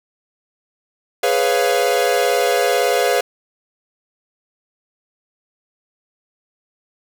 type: chord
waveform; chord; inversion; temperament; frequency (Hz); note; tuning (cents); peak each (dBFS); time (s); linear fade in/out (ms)
45% pulse; C# dominant seventh; second; equal with one note detuned; 415.3 / 496.5 / 554.4 / 698.5; G#4 / B4 / C#5 / E#5; 0 / +9 / 0 / 0; -21 / -19 / -21 / -20; 1.23-3.21; 5
effects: none